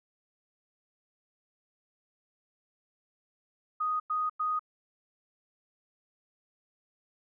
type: tone bursts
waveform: sine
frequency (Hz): 1244.5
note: D#6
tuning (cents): 0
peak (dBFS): -27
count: 3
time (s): 3.8-4.594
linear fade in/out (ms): 10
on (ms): 200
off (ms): 97
effects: none